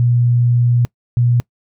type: tone pair in turn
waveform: sine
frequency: 120.8 / 120.8 Hz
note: B2 / B2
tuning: -38 / -38 cents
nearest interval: unison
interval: 0 cents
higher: neither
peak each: -10 dBFS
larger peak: neither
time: 0-0.85 / 1.17-1.4 s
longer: first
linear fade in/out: 0 ms
effects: noise-tail reverb RT60 0.1 s tail -24 dB re dry